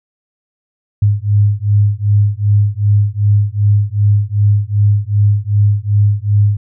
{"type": "beating tone pair", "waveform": "sine", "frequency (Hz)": [101.8, 104.4], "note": ["G#2", "G#2"], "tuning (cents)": [-34, 10], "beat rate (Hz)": 2.6, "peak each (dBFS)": -12, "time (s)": [1.02, 6.57], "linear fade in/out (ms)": 5, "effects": []}